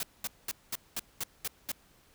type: noise bursts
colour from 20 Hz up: white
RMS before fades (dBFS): -34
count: 8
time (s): 0-1.718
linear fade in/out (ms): 2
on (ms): 31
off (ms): 210
effects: pink hiss -63 dBFS RMS until 2.14 s